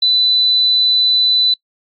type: tone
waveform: sine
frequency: 3994 Hz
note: B7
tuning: 19 cents sharp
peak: -10 dBFS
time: 0.02-1.54 s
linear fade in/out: 5 ms
effects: noise-tail reverb RT60 0.1 s tail -25 dB re dry + AAC 64 kbps